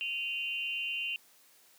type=tone with amplitude modulation; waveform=sine; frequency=2774 Hz; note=F7; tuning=12 cents flat; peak=-28 dBFS; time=0.01-1.16 s; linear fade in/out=0 ms; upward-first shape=sine; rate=272 Hz; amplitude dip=95%; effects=white hiss -62 dBFS RMS until 1.78 s + high-pass 200 Hz 12 dB/octave